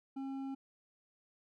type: tone with hard clipping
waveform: sine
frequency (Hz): 270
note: C#4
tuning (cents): -45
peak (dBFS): -40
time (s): 0.16-0.55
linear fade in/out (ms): 10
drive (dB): 7
effects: none